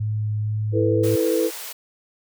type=tone with vibrato; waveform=sine; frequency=106.7 Hz; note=G#2; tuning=47 cents sharp; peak=-21 dBFS; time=0-1.16 s; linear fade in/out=10 ms; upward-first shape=sine; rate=2.1 Hz; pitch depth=9 cents each way
type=chord; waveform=sine; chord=E suspended fourth; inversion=none; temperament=just; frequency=329.6 / 439.5 / 494.4 Hz; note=E4 / A4 / B4; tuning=0 / -2 / +2 cents; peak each=-22 dBFS; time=0.72-1.51 s; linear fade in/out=50 ms
type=high-pass noise; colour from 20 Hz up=white; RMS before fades=-34 dBFS; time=1.03-1.73 s; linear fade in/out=10 ms; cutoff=410 Hz; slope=96 dB/octave
effects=none